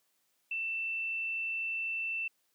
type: tone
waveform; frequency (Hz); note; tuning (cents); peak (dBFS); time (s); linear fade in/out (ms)
sine; 2672; E7; +23; -32; 0.51-2.28; 5
effects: white hiss -75 dBFS RMS until 2.54 s + high-pass 150 Hz 12 dB/octave